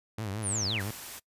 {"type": "tone with vibrato", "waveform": "sawtooth", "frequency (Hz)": 103.83, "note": "G#2", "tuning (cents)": 0, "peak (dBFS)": -29, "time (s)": [0.18, 0.91], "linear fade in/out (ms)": 5, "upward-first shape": "triangle", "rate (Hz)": 5.8, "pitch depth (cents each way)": 160}
{"type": "linear sweep", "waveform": "sine", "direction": "down", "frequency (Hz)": [10280, 1108.7], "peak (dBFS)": -29, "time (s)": [0.42, 0.83], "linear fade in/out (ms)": 50}
{"type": "noise", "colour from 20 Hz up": "white", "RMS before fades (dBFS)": -42, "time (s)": [0.79, 1.2], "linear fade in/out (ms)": 20}
{"effects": ["noise-tail reverb RT60 0.1 s tail -22 dB re dry", "resampled to 32000 Hz"]}